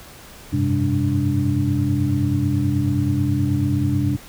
sine tone cluster, 94.4 / 103.7 / 130.4 / 202.1 / 291.9 Hz, F#2 / G#2 / C3 / G#3 / D4, +35 / -2 / -5 / -47 / -10 cents, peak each -23 / -27 / -21 / -27 / -22 dBFS, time 0.52-4.17 s, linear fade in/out 20 ms, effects pink hiss -42 dBFS RMS until 4.28 s

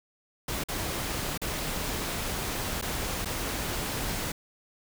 pink noise with dropouts, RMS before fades -32 dBFS, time 0.48-4.32 s, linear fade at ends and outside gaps 5 ms, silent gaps 0.638-0.685 / 1.377-1.416 / 2.814-2.823 / 3.248-3.256 s, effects none

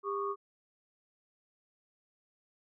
sine tone cluster, 400.7 / 1112 / 1211 Hz, G4 / C#6 / D#6, +38 / +5 / -47 cents, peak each -35 / -36 / -39 dBFS, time 0.03-0.36 s, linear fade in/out 50 ms, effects none

